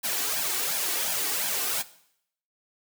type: noise with flanger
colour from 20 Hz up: white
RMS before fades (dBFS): -28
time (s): 0.03-1.83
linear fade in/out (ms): 20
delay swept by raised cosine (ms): 1.2 to 2.7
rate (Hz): 2.8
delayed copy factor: +0.7
effects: noise-tail reverb RT60 0.7 s tail -17 dB re dry + high-pass 200 Hz 12 dB/octave